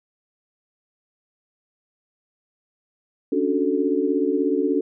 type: chord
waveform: sine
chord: D major seventh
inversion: third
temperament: equal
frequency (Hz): 277.2 / 293.7 / 370 / 440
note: C#4 / D4 / F#4 / A4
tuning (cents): 0 / 0 / 0 / 0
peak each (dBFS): -24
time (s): 3.32-4.81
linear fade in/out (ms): 5
effects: none